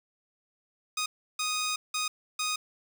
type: tone bursts at uneven times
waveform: 10% pulse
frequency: 1244.5 Hz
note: D#6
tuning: in tune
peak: -20 dBFS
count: 4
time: 0.97-1.06 / 1.39-1.76 / 1.94-2.08 / 2.39-2.56 s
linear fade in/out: 5 ms
effects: none